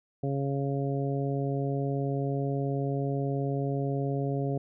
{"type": "harmonic tone", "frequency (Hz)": 138.59, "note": "C#3", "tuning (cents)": 0, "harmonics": [1, 2, 3, 4, 5], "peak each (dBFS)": [-29, -34, -34, -38, -39], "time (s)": [0.23, 4.58], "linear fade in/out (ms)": 5, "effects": []}